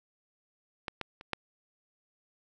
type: clicks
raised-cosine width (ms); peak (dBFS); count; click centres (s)
0.3; -18 / -18 / -30 / -14; 4; 0.882 / 1.013 / 1.211 / 1.333
effects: none